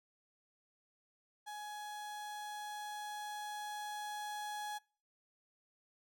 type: tone with level ramp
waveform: 35% pulse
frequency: 838 Hz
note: G#5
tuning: 15 cents sharp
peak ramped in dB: -42 to -38 dBFS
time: 1.46-4.79 s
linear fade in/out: 20 ms
effects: noise-tail reverb RT60 0.4 s tail -25 dB re dry